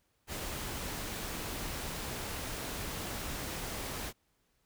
pink noise, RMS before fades -39 dBFS, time 0.27-4.13 s, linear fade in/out 50 ms, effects pink hiss -75 dBFS RMS until 4.65 s

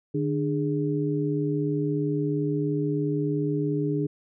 sine tone cluster, 150.2 / 296.4 / 413.4 Hz, D3 / D4 / G#4, +39 / +16 / -8 cents, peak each -27 / -27 / -29 dBFS, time 0.14-4.07 s, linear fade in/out 10 ms, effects none

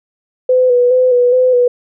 sine tone with vibrato, 499 Hz, B4, 18 cents sharp, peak -7 dBFS, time 0.49-1.68 s, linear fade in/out 5 ms, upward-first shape square, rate 2.4 Hz, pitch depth 31 cents each way, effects none

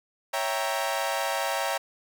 sawtooth chord, C# diminished seventh, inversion none, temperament equal, 554.4 / 659.3 / 784 / 932.3 Hz, C#5 / E5 / G5 / Bb5, 0 / 0 / 0 / 0 cents, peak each -28 dBFS, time 0.33-1.78 s, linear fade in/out 10 ms, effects none

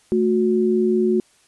sine tone pair together, 220 / 364.9 Hz, A3 / F#4, 0 / -24 cents, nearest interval major sixth, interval 876 cents, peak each -19 / -17 dBFS, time 0.12-1.2 s, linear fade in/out 0 ms, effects white hiss -57 dBFS RMS until 1.47 s + resampled to 24000 Hz

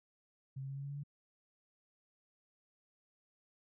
sine tone with pitch steps, 133.9 / 135.53 / 137.19 / 138.86 / 140.56 / 142.27 / 144.01 Hz, C3 / C#3 / C#3 / C#3 / C#3 / C#3 / D3, +40 / -39 / -18 / +3 / +24 / +45 / -34 cents, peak -40 dBFS, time 0.56-1.036 s, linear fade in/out 10 ms, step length 68 ms, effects none

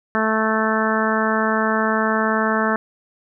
harmonic tone, 219.4 Hz, A3, 5 cents flat, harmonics 1 / 2 / 3 / 4 / 5 / 6 / 7 / 8, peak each -22 / -25 / -25 / -27 / -25 / -25 / -26 / -26 dBFS, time 0.15-2.76 s, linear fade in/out 0 ms, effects none

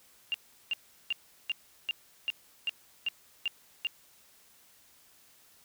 sine tone bursts, 2794 Hz, F7, in tune, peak -27 dBFS, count 10, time 0.32-3.87 s, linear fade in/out 0 ms, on 22 ms, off 370 ms, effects white hiss -61 dBFS RMS until 5.64 s

